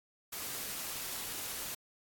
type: noise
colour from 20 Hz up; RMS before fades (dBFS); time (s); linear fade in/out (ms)
white; -40; 0.32-1.75; 10
effects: AAC 64 kbps